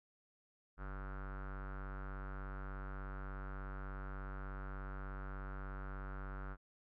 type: tone with low-pass filter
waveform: square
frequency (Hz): 48.3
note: G1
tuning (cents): -25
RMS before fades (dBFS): -45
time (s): 0.77-6.57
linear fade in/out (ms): 50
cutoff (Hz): 1400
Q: 6.1
effects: none